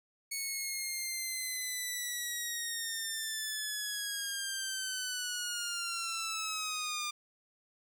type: linear sweep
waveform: 10% pulse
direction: down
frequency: 2217 to 1197 Hz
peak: -26 dBFS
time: 0.31-7.11 s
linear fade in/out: 10 ms
effects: none